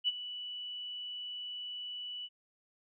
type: tone with ADSR envelope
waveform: sine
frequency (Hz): 2960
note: F#7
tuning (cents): 0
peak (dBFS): -25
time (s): 0.04-2.29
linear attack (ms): 40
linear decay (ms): 29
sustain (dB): -14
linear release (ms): 44
effects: none